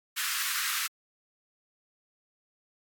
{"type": "high-pass noise", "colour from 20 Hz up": "pink", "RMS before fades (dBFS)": -31, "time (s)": [0.16, 0.88], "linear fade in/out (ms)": 20, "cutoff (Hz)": 1200, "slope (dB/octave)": 48, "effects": ["AAC 64 kbps"]}